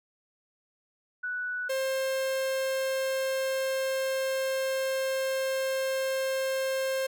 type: tone pair in turn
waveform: sine / 45% pulse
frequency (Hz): 1480 / 530.4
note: F#6 / C5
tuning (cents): 0 / +23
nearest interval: octave + tritone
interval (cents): 1777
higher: first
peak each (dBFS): -30 / -27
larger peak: second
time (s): 1.23-1.69 / 1.69-7.07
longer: second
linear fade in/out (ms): 10
effects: none